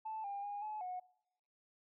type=tone with pitch steps; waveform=sine; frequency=876 / 802 / 816 / 854 / 730 Hz; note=A5 / G5 / G#5 / G#5 / F#5; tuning=-8 / +39 / -31 / +48 / -24 cents; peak=-39 dBFS; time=0.05-1 s; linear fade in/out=10 ms; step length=190 ms; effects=noise-tail reverb RT60 0.9 s tail -23 dB re dry + tanh soft clip ceiling -35 dBFS